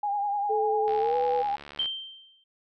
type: tone with vibrato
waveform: sine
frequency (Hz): 814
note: G#5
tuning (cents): -35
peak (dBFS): -25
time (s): 0.03-1.56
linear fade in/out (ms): 5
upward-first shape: sine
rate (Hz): 10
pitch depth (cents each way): 45
type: tone with pitch glide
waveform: sine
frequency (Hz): 433.9 to 492.7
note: A4 to B4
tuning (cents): -24 to -4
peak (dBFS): -25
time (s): 0.49-1.43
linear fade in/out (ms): 20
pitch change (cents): +220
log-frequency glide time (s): 0.99-1.16
type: click train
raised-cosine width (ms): 0.3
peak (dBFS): -26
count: 72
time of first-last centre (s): 0.88-1.858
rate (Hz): 72.6
type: tone with exponential decay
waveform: sine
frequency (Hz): 3136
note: G7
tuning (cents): 0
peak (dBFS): -23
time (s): 1.79-2.44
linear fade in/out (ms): 5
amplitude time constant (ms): 140
effects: none